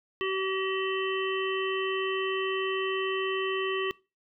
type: harmonic tone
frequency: 381.9 Hz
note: G4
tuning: 45 cents flat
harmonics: 1 / 3 / 5 / 7 / 8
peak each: -29 / -34 / -36 / -37 / -38 dBFS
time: 0.21-3.91 s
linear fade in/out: 0 ms
effects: noise-tail reverb RT60 0.3 s tail -23 dB re dry